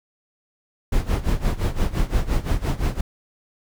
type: noise with tremolo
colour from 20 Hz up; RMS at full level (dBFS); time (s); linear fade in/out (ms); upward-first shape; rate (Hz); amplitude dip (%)
brown; -18; 0.92-3.01; 5; sine; 5.8; 85
effects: none